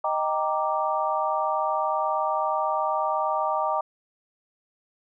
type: chord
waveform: sine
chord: Eb major seventh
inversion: none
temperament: equal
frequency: 622.3 / 784 / 932.3 / 1174.7 Hz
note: Eb5 / G5 / Bb5 / D6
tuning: 0 / 0 / 0 / 0 cents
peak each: -28 / -28 / -28 / -28 dBFS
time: 0.04-3.81 s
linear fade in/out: 5 ms
effects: none